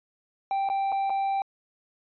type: tone with dropouts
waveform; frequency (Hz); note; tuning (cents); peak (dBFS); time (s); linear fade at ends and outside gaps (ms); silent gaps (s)
triangle; 784; G5; 0; -22; 0.51-1.42; 1; 0.689-0.699 / 0.92-0.924 / 1.097-1.102
effects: resampled to 11025 Hz